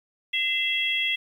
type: tone cluster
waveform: sine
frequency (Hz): 2054 / 2680 / 3306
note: C7 / E7 / G#7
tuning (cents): -33 / +28 / -9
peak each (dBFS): -28 / -27 / -26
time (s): 0.33-1.16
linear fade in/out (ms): 10
effects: 9-bit